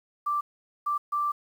sine tone bursts at uneven times, 1174.7 Hz, D6, in tune, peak -24 dBFS, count 3, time 0.26-0.41 / 0.86-0.98 / 1.12-1.32 s, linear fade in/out 10 ms, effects 9-bit

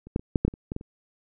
clicks, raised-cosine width 3 ms, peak -30 / -9 / -27 / -7 / -8 / -12 / -27 / -17 / -18 / -28 dBFS, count 10, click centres 0.07 / 0.161 / 0.195 / 0.358 / 0.45 / 0.48 / 0.539 / 0.719 / 0.764 / 0.811 s, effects none

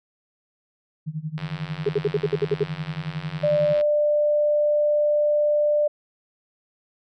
sine tone with tremolo, 155.56 Hz, D#3, in tune, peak -24 dBFS, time 1.06-3.74 s, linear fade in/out 20 ms, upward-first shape sine, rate 11 Hz, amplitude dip 90%
click train, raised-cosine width 0.3 ms, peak -20 dBFS, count 221, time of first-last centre 1.38-3.811 s, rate 90.5 Hz
sine tone bursts, 415.3 Hz, G#4, in tune, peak -17 dBFS, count 9, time 1.86-2.635 s, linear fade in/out 5 ms, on 31 ms, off 62 ms
sine tone, 594 Hz, D5, 20 cents sharp, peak -17 dBFS, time 3.43-5.88 s, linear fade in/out 10 ms
effects none

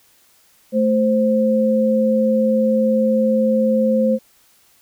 sine tone pair together, 219.7 / 523.3 Hz, A3 / C5, -2 / 0 cents, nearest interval octave + minor third, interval 1502 cents, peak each -16 dBFS, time 0.72-4.19 s, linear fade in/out 50 ms, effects white hiss -55 dBFS RMS until 4.81 s

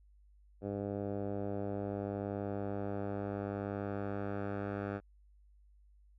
10% pulse tone with low-pass filter sweep, 100.7 Hz, G2, 47 cents sharp, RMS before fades -38 dBFS, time 0.61-5.01 s, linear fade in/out 50 ms, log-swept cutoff 580 to 1400 Hz, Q 1.3, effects added 50 Hz sine -60 dBFS peak until 6.18 s

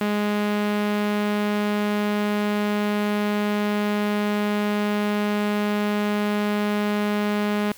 sawtooth tone with low-pass filter, 207.7 Hz, G#3, in tune, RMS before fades -23 dBFS, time 0.01-7.72 s, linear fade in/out 2 ms, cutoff 3100 Hz, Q 0.92, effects white hiss -47 dBFS RMS until 7.77 s

